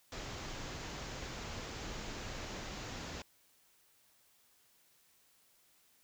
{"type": "low-pass noise", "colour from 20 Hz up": "pink", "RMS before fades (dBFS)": -44, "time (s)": [0.12, 3.22], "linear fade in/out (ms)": 2, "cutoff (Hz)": 7300, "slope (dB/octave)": 96, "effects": ["white hiss -69 dBFS RMS until 6.03 s"]}